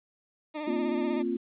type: tone with vibrato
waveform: 20% pulse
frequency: 302.4 Hz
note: D#4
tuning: 49 cents flat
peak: -28 dBFS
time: 0.54-1.23 s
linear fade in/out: 20 ms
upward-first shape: sine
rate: 16 Hz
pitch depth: 46 cents each way
type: chord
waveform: sine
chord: Bb suspended second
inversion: none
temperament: equal with one note detuned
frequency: 233.1 / 264.8 / 349.2 Hz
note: Bb3 / C4 / F4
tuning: 0 / +21 / 0 cents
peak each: -32 / -32 / -30 dBFS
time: 0.67-1.37 s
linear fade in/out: 10 ms
effects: resampled to 8000 Hz + 10-bit